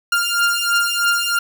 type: beating tone pair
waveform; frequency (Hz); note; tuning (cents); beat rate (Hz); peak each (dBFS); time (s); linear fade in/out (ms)
sawtooth; 1398 / 1401.1; F6 / F6; +1 / +5; 3.1; -15; 0.12-1.39; 5
effects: 8-bit